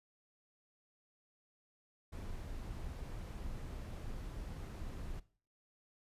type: noise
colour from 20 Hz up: brown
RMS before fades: -44 dBFS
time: 2.12-5.2 s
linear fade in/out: 10 ms
effects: noise-tail reverb RT60 0.4 s tail -18 dB re dry + resampled to 32000 Hz